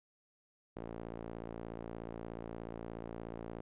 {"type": "tone with band-pass filter", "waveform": "sawtooth", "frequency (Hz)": 56.8, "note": "A#1", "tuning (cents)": -44, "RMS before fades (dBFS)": -45, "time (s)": [0.76, 3.61], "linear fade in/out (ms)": 5, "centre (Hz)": 440, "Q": 0.9, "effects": ["resampled to 8000 Hz"]}